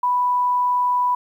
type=tone; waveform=sine; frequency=987.8 Hz; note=B5; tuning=in tune; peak=-16 dBFS; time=0.03-1.15 s; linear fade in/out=5 ms; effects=9-bit